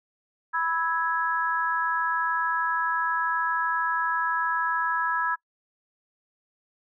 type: chord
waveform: sine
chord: E major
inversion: second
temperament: equal with one note detuned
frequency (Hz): 987.8 / 1308.6 / 1661.2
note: B5 / E6 / G#6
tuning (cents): 0 / -13 / 0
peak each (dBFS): -28 / -28 / -27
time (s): 0.53-5.36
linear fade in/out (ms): 20
effects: noise-tail reverb RT60 0.1 s tail -24 dB re dry